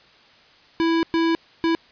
square tone bursts at uneven times, 330 Hz, E4, 2 cents sharp, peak -18 dBFS, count 3, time 0.8-1.03 / 1.14-1.35 / 1.64-1.75 s, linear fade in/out 0 ms, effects white hiss -52 dBFS RMS until 1.91 s + resampled to 11025 Hz

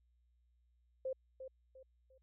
sine tone with echo, 523.3 Hz, C5, in tune, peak -36 dBFS, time 1.05-1.13 s, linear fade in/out 5 ms, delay 350 ms, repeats 3, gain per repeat -9 dB, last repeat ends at 2.18 s, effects added 60 Hz sine -70 dBFS peak until 2.22 s

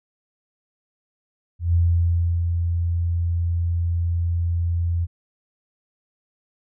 sine tone with ADSR envelope, 85.4 Hz, F2, 38 cents flat, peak -14 dBFS, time 1.59-5.07 s, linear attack 150 ms, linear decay 680 ms, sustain -5 dB, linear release 35 ms, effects none

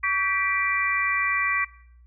harmonic tone with a mistuned harmonic, 392 Hz, G4, in tune, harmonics 3 / 4 / 5 / 6, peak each -27 / -34 / -24 / -28 dBFS, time 0.03-1.65 s, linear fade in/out 10 ms, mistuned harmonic 3, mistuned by -55 cents, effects noise-tail reverb RT60 0.6 s tail -18 dB re dry + added 60 Hz sine -49 dBFS peak until 2.06 s

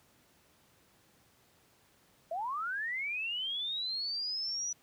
sine linear sweep, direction up, 630 to 5920 Hz, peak -33 dBFS, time 2.31-4.73 s, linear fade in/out 5 ms, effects pink hiss -66 dBFS RMS until 4.82 s + high-pass 80 Hz 12 dB/octave

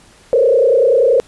sine tone with frequency modulation, 502 Hz, B4, 28 cents sharp, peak -8 dBFS, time 0.33-1.2 s, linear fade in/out 0 ms, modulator 30.5 Hz, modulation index 1.8, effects pink hiss -46 dBFS RMS until 1.27 s + resampled to 24000 Hz

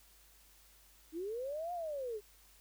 sine linear two-way sweep, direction up then down, 305.8 to 720 to 400.3 Hz, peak -37 dBFS, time 1.12-2.21 s, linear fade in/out 50 ms, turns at 1.73 s, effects added 50 Hz sine -66 dBFS peak until 2.6 s + white hiss -64 dBFS RMS until 2.6 s

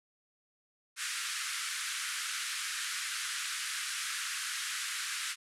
pink band-pass noise, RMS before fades -37 dBFS, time 0.96-5.36 s, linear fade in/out 50 ms, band 1300 to 11000 Hz, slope 48 dB/octave, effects none

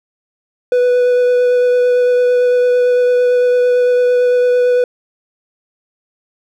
triangle tone with vibrato, 493.9 Hz, B4, in tune, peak -7 dBFS, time 0.72-4.84 s, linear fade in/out 2 ms, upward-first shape triangle, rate 8.9 Hz, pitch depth 11 cents each way, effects none

